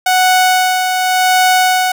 sawtooth tone with tremolo, 740 Hz, F#5, in tune, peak -4 dBFS, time 0.06-1.92 s, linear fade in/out 5 ms, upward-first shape sine, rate 0.89 Hz, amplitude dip 45%, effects none

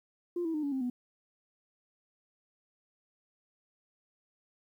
sine tone with pitch steps, 349.2 / 325.8 / 304 / 283.6 / 264.6 / 246.9 Hz, F4 / E4 / D#4 / C#4 / C4 / B3, 0 / -20 / -40 / +40 / +20 / 0 cents, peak -29 dBFS, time 0.36-0.9 s, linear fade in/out 5 ms, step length 90 ms, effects tanh soft clip ceiling -26 dBFS + 11-bit

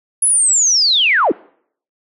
sine linear sweep, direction down, 10548 to 240.3 Hz, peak -10 dBFS, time 0.22-1.32 s, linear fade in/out 5 ms, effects noise-tail reverb RT60 0.6 s tail -23 dB re dry

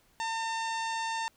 harmonic tone, 904 Hz, A5, 47 cents sharp, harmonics 1 / 2 / 3 / 4 / 5 / 6 / 7 / 8 / 9, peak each -32 / -38 / -42 / -44 / -46 / -48 / -49 / -50 / -51 dBFS, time 0.2-1.28 s, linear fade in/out 0 ms, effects pink hiss -66 dBFS RMS until 1.36 s

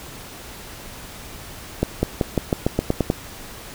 accelerating click train, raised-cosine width 2 ms, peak -4 dBFS, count 10, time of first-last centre 1.83-3.101 s, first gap 200 ms, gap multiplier 0.91, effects pink hiss -38 dBFS RMS until 3.74 s

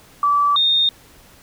sine tone pair in turn, 1156 / 3670 Hz, D6 / A#7, -28 / -28 cents, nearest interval octave + minor sixth, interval 2000 cents, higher second, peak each -13 dBFS, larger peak neither, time 0.23-0.56 / 0.56-0.89 s, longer neither, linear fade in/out 2 ms, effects pink hiss -48 dBFS RMS until 1.42 s

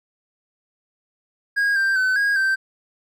triangle tone with pitch steps, 1636 / 1576 / 1518 / 1637 / 1559 Hz, G#6 / G6 / F#6 / G#6 / G6, -26 / +9 / +44 / -25 / -10 cents, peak -15 dBFS, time 1.56-2.56 s, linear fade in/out 20 ms, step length 200 ms, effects none

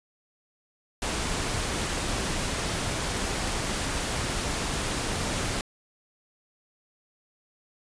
pink noise, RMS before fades -29 dBFS, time 1.02-5.61 s, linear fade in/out 2 ms, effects resampled to 22050 Hz

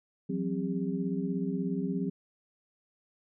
sine tone cluster, 170.7 / 187.4 / 263.3 / 402.2 Hz, F3 / F#3 / C4 / G4, -39 / +22 / +11 / +44 cents, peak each -36 / -32 / -34 / -38 dBFS, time 0.29-2.1 s, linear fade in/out 10 ms, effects none

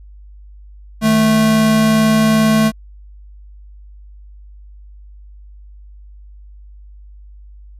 square tone pair together, 156.22 / 218.7 Hz, D#3 / A3, +7 / -10 cents, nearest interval tritone, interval 583 cents, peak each -21 / -11 dBFS, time 1.01-2.72 s, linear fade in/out 50 ms, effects added 50 Hz sine -36 dBFS peak until 7.79 s + resampled to 32000 Hz

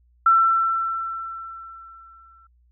sine tone with exponential decay, 1342 Hz, E6, 31 cents sharp, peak -11 dBFS, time 0.26-2.47 s, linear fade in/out 5 ms, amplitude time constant 480 ms, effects added 60 Hz sine -56 dBFS peak until 2.71 s

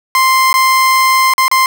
30% pulse tone with dropouts, 1046.5 Hz, C6, in tune, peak -5 dBFS, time 0.15-1.66 s, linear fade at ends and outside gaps 1 ms, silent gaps 0.529-0.54 / 1.337-1.38 / 1.481-1.514 s, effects none

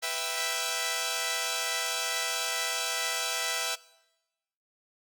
5% pulse chord, E minor, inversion second, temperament equal, 493.9 / 659.3 / 784 Hz, B4 / E5 / G5, 0 / 0 / 0 cents, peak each -24 / -20 / -23 dBFS, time 0.02-3.76 s, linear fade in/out 20 ms, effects noise-tail reverb RT60 1.0 s tail -21 dB re dry + Opus 32 kbps

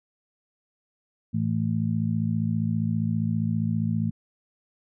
harmonic tone, 55 Hz, A1, in tune, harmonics 2 / 3 / 4, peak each -27 / -27 / -27 dBFS, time 1.33-4.11 s, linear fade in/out 20 ms, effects none

